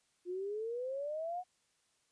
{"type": "exponential sweep", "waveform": "sine", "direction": "up", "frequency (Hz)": [349.2, 740], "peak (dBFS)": -36, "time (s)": [0.25, 1.44], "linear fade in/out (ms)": 50, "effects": ["white hiss -75 dBFS RMS until 2.11 s", "resampled to 22050 Hz"]}